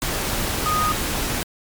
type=tone in noise; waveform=sine; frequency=1240 Hz; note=D#6; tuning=6 cents flat; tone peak=-19 dBFS; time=0.66-0.92 s; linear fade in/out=0 ms; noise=pink; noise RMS=-24 dBFS; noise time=0.02-1.43 s; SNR=+2 dB; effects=MP3 96 kbps